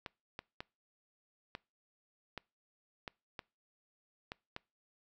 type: clicks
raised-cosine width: 0.3 ms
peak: -25 dBFS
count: 9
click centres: 0.062 / 0.391 / 0.605 / 1.551 / 2.377 / 3.078 / 3.392 / 4.319 / 4.564 s
effects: noise-tail reverb RT60 0.3 s tail -25 dB re dry